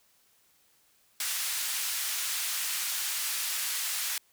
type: band-pass noise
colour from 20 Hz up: white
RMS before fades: -32 dBFS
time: 1.2-4.18 s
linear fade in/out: 2 ms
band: 1400 to 14000 Hz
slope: 12 dB/octave
effects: white hiss -66 dBFS RMS until 4.32 s